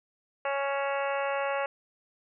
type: harmonic tone with a mistuned harmonic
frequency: 277.9 Hz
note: C#4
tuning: 4 cents sharp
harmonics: 2 / 3 / 4 / 5 / 6 / 7 / 8 / 9 / 10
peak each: -30 / -34 / -36 / -38 / -40 / -41 / -42 / -43 / -44 dBFS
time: 0.45-1.66 s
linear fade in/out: 2 ms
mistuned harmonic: 9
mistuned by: +64 cents
effects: none